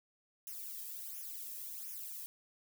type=noise with flanger; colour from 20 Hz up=violet; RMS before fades=-45 dBFS; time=0.47-2.26 s; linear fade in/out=0 ms; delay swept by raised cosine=0.23 to 1.43 ms; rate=1.4 Hz; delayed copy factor=-0.95; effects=none